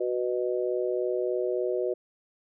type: harmonic tone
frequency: 123.47 Hz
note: B2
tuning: in tune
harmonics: 3 / 4 / 5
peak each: -28 / -30 / -32 dBFS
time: 0-1.94 s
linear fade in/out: 10 ms
effects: none